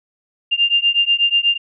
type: beating tone pair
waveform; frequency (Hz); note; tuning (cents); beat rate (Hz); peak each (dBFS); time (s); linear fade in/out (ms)
sine; 2794 / 2802.2; F7 / F7; 0 / +5; 8.2; -16; 0.51-1.58; 20
effects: none